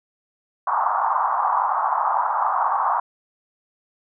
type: band-pass noise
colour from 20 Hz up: pink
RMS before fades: -21 dBFS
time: 0.67-3 s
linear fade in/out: 5 ms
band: 790 to 1200 Hz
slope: 48 dB/octave
effects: none